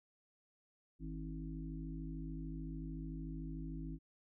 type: harmonic tone with a mistuned harmonic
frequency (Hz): 53.5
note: A1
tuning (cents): -48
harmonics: 1 / 3 / 5 / 6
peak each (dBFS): -45 / -46 / -48 / -51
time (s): 0.99-3.99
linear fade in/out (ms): 50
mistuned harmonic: 1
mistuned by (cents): -130
effects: none